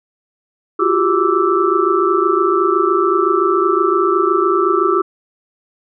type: tone cluster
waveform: sine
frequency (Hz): 345.3 / 371.1 / 398.9 / 1166 / 1320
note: F4 / F#4 / G4 / D6 / E6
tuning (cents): -20 / +5 / +30 / -13 / +2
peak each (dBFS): -18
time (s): 0.79-5.02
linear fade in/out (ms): 10
effects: none